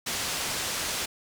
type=low-pass noise; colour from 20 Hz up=white; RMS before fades=-31 dBFS; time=0.06-1.06 s; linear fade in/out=10 ms; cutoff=7600 Hz; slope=12 dB/octave; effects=none